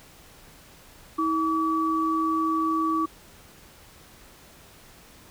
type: tone pair together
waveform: sine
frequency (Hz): 321.2 / 1144.6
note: E4 / D6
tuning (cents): -45 / -45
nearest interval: octave + minor seventh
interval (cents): 2200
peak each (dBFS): -25 / -24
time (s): 1.18-3.06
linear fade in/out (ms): 10
effects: pink hiss -51 dBFS RMS until 5.3 s